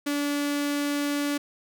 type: tone with notch filter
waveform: sawtooth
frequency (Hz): 288.3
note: D4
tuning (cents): -32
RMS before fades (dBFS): -27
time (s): 0.06-1.38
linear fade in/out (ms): 10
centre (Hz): 760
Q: 1.5
effects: none